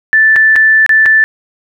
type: tone with dropouts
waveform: sine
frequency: 1760 Hz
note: A6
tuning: in tune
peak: -4 dBFS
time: 0.13-1.24 s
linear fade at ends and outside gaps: 0 ms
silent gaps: 0.359-0.363 / 0.557-0.562 / 0.863-0.893 / 1.057-1.061 s
effects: none